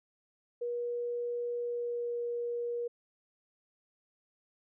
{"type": "tone with pitch glide", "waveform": "sine", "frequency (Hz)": [480, 476.4], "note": ["B4", "A#4"], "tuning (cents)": [-49, 38], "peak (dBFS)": -32, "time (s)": [0.61, 2.88], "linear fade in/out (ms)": 10, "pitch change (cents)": -13, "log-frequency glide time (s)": [1.58, 2.2], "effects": []}